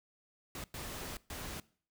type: noise bursts at uneven times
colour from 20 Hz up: pink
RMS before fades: -43 dBFS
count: 3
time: 0.55-0.64 / 0.74-1.17 / 1.3-1.6 s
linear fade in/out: 2 ms
effects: noise-tail reverb RT60 0.5 s tail -22 dB re dry